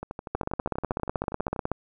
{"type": "two click trains", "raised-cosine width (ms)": 1, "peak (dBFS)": [-12, -20], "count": [23, 20], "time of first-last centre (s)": [[0.35, 1.716], [0.03, 1.562]], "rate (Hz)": [16.1, 12.4], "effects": []}